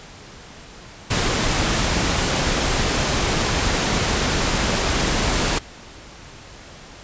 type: noise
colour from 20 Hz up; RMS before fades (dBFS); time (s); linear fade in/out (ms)
pink; -20; 1.1-5.59; 10
effects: pink hiss -41 dBFS RMS until 7.03 s + resampled to 16000 Hz